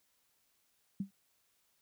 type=tone with exponential decay; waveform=sine; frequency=196 Hz; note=G3; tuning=in tune; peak=-30 dBFS; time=1-1.11 s; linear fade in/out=5 ms; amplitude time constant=23 ms; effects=white hiss -75 dBFS RMS until 1.81 s